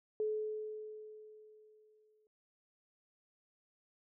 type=tone with exponential decay; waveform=sine; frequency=429.6 Hz; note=A4; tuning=41 cents flat; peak=-31 dBFS; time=0.2-2.27 s; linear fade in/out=1 ms; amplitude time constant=450 ms; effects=none